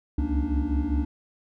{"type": "tone cluster", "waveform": "triangle", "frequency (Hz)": [65.7, 70.8, 234.1, 286.6, 301.3], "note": ["C2", "C#2", "A#3", "D4", "D4"], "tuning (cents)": [8, 37, 8, -42, 44], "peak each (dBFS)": [-27, -24, -33, -28, -29], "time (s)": [0.18, 1.05], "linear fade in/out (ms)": 5, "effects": []}